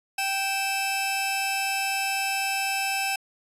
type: tone pair together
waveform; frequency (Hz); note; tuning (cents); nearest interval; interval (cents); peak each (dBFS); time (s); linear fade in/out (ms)
sawtooth; 780 / 2624; G5 / E7; -9 / -9; octave + major sixth; 2100; -24; 0.18-3.16; 5
effects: resampled to 32000 Hz